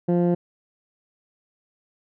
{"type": "tone with low-pass filter", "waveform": "15% pulse", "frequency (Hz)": 174.61, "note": "F3", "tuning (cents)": 0, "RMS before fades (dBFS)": -20, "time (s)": [0.08, 0.35], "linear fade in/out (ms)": 10, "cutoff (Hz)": 460, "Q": 0.63, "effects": []}